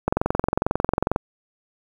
click train, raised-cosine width 1 ms, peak -5 dBFS, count 25, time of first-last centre 0.08-1.161 s, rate 22.2 Hz, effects 7-bit

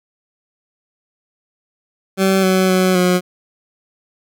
20% pulse tone with pitch steps, 191.7 / 187.5 / 185.6 / 180.6 Hz, G3 / F#3 / F#3 / F#3, -38 / +23 / +6 / -42 cents, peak -7 dBFS, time 2.17-3.21 s, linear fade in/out 50 ms, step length 260 ms, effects none

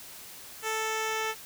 10% pulse tone with low-pass filter sweep, 440 Hz, A4, in tune, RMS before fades -31 dBFS, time 0.62-1.35 s, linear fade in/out 50 ms, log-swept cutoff 9400 to 5100 Hz, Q 1.2, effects white hiss -46 dBFS RMS until 1.45 s

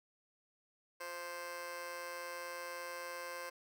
15% pulse tone with amplitude modulation, 523.3 Hz, C5, in tune, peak -33 dBFS, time 1-3.5 s, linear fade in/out 10 ms, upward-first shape sine, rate 169 Hz, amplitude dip 70%, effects none

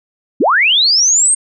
sine linear sweep, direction up, 174.61 to 8660 Hz, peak -8 dBFS, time 0.4-1.35 s, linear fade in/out 10 ms, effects none

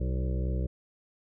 harmonic tone with a mistuned harmonic, 63.9 Hz, C2, 40 cents flat, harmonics 1 / 2 / 3 / 5 / 6 / 7 / 8 / 9, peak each -28 / -34 / -38 / -42 / -44 / -45 / -46 / -47 dBFS, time 0-0.67 s, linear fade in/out 10 ms, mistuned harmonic 8, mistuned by +22 cents, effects none

